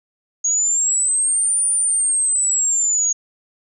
sine linear two-way sweep, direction up then down, 6620 to 9397 to 6620 Hz, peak -15 dBFS, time 0.44-3.13 s, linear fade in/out 10 ms, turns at 1.65 s, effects none

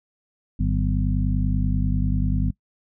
harmonic tone with a mistuned harmonic, 50.2 Hz, G1, 42 cents sharp, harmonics 1 / 2 / 3 / 4 / 5, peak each -22 / -25 / -27 / -28 / -29 dBFS, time 0.59-2.51 s, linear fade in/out 10 ms, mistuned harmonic 4, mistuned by -93 cents, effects noise-tail reverb RT60 0.1 s tail -22 dB re dry

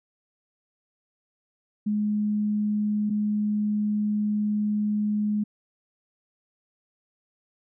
sine tone pair in turn, 209.7 / 209.7 Hz, G#3 / G#3, +17 / +17 cents, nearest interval unison, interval 0 cents, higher neither, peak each -22 dBFS, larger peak neither, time 1.86-3.1 / 3.1-5.44 s, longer second, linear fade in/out 10 ms, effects none

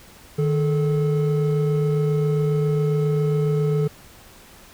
triangle tone pair together, 153.12 / 432 Hz, D#3 / A4, -27 / -32 cents, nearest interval octave + tritone, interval 1795 cents, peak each -17 / -21 dBFS, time 0.38-3.88 s, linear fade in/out 10 ms, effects pink hiss -47 dBFS RMS until 4.73 s

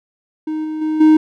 triangle tone with level steps, 311.1 Hz, D#4, in tune, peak -17 / -19 / -14 / -4 dBFS, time 0.47-1.17 s, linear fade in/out 5 ms, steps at 0.64 / 0.81 / 1 s, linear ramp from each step 10 ms, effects none

